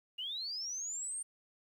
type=linear sweep; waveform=sine; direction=up; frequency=2794 to 8870 Hz; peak=-37 dBFS; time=0.18-1.23 s; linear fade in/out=10 ms; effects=11-bit